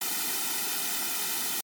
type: noise with comb filter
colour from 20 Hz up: white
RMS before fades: -30 dBFS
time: 0.01-1.61 s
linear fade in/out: 5 ms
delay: 1.8 ms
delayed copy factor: -1
effects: high-pass 200 Hz 12 dB/octave + MP3 96 kbps